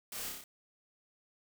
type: noise with echo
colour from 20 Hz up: white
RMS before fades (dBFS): -43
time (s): 0.12-0.29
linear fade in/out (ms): 2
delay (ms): 30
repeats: 5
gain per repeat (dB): -2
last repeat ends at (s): 0.44
effects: none